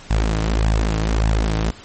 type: tone with flanger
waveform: sawtooth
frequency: 54 Hz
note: A1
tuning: 32 cents flat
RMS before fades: -18 dBFS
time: 0.1-1.71 s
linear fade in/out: 10 ms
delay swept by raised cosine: 1.1 to 6.6 ms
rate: 1.7 Hz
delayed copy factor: +0.6
effects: pink hiss -41 dBFS RMS until 1.84 s + MP3 32 kbps